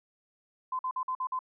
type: tone bursts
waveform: sine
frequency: 1027 Hz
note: C6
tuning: 33 cents flat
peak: -29 dBFS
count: 6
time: 0.72-1.391 s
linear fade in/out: 5 ms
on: 71 ms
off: 49 ms
effects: none